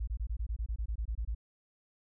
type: tone bursts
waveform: sine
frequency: 55 Hz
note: A1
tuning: in tune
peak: -31 dBFS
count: 14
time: 0-1.349 s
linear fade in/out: 10 ms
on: 75 ms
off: 23 ms
effects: none